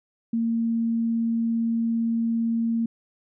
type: tone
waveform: sine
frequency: 229.4 Hz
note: A#3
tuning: 28 cents flat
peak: -21 dBFS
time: 0.33-2.86 s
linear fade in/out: 5 ms
effects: none